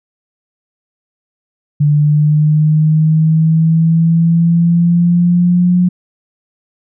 sine linear sweep, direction up, 146.83 to 179.7 Hz, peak -7 dBFS, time 1.8-5.89 s, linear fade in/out 10 ms, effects none

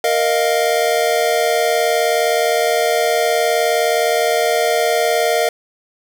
square chord, Bb suspended fourth, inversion none, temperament equal with one note detuned, 466.2 / 622.3 / 701.7 Hz, Bb4 / Eb5 / F5, 0 / 0 / +8 cents, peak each -19 dBFS, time 0.04-5.49 s, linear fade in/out 2 ms, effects none

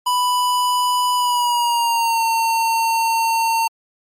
square tone with pitch glide, 991 to 908.8 Hz, B5 to A#5, +6 to -44 cents, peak -16 dBFS, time 0.06-3.68 s, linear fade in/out 10 ms, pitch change -150 cents, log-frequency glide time 1.15-2.23 s, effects MP3 64 kbps

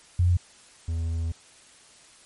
sine / triangle tone pair in turn, 88.7 / 82.5 Hz, F2 / E2, +27 / +2 cents, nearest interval minor second, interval 125 cents, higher first, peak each -17 / -23 dBFS, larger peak first, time 0.19-0.37 / 0.88-1.32 s, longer second, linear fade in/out 5 ms, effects white hiss -53 dBFS RMS until 2.25 s + MP3 48 kbps

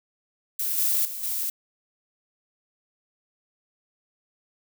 violet noise with level steps, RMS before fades -27 / -23 / -34 / -28 dBFS, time 0.59-1.5 s, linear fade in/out 5 ms, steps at 0.78 / 1.05 / 1.23 s, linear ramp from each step 2 ms, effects none

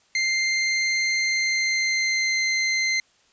sawtooth tone with pitch glide, 2093 to 2077 Hz, C7 to C7, 0 to -13 cents, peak -17 dBFS, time 0.15-3 s, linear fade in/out 2 ms, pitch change -13 cents, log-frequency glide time 1.2-2.41 s, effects white hiss -61 dBFS RMS until 3.32 s + resampled to 16000 Hz

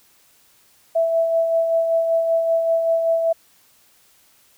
sine tone with tremolo, 660 Hz, E5, 2 cents sharp, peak -14 dBFS, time 0.95-3.33 s, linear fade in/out 10 ms, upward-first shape sine, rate 5.2 Hz, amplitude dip 40%, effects white hiss -56 dBFS RMS until 4.57 s

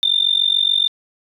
sine tone with amplitude modulation, 3593 Hz, A7, 36 cents sharp, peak -9 dBFS, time 0.03-0.88 s, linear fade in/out 0 ms, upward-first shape sine, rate 46.9 Hz, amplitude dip 95%, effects tanh soft clip ceiling -5 dBFS

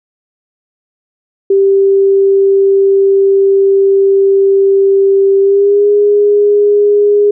sine tone with pitch glide, 392 to 411.5 Hz, G4 to G#4, 0 to -16 cents, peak -5 dBFS, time 1.5-7.31 s, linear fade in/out 5 ms, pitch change +84 cents, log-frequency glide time 5.4-5.89 s, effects none

